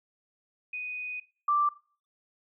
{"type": "tone pair in turn", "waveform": "sine", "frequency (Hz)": [2489, 1174.7], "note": ["D#7", "D6"], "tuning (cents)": [0, 0], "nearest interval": "octave + minor second", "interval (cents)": 1300, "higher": "first", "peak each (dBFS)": [-33, -22], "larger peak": "second", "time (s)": [[0.73, 1.2], [1.48, 1.69]], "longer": "first", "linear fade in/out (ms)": 5, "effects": ["noise-tail reverb RT60 0.4 s tail -19 dB re dry"]}